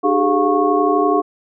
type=tone cluster; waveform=sine; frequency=300.9 / 389.7 / 421.7 / 709 / 1100 Hz; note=D4 / G4 / G#4 / F5 / C#6; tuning=+42 / -10 / +26 / +26 / -14 cents; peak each=-19 dBFS; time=0.03-1.22 s; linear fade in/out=20 ms; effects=none